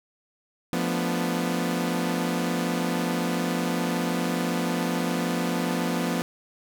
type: chord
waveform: sawtooth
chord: B half-diminished seventh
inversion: second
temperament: equal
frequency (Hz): 174.61 / 220 / 246.9 / 293.7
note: F3 / A3 / B3 / D4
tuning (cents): 0 / 0 / 0 / 0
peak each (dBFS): -24 / -30 / -24 / -30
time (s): 0.73-6.22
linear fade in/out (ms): 0
effects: none